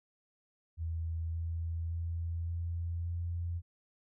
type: tone with pitch steps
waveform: sine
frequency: 82.1 / 83.01 / 83.92 / 84.85 / 85.78 Hz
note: E2 / E2 / E2 / F2 / F2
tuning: -6 / +13 / +31 / -49 / -31 cents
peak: -33 dBFS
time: 0.77-3.62 s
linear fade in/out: 50 ms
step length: 570 ms
effects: none